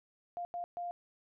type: tone bursts at uneven times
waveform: sine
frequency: 700 Hz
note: F5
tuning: 4 cents sharp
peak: -36 dBFS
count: 3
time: 0.37-0.45 / 0.54-0.64 / 0.77-0.91 s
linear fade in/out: 0 ms
effects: none